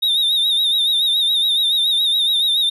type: tone with vibrato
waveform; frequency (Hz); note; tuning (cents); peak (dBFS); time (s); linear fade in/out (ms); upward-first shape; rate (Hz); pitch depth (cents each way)
triangle; 3700; A#7; -14; -13; 0.02-2.7; 10; sine; 7.1; 72
effects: none